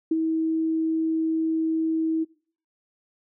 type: tone with ADSR envelope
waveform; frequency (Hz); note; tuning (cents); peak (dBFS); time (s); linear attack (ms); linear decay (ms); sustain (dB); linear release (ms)
sine; 321.6; E4; -43; -17; 0.11-2.25; 6; 27; -4; 23
effects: noise-tail reverb RT60 0.5 s tail -23 dB re dry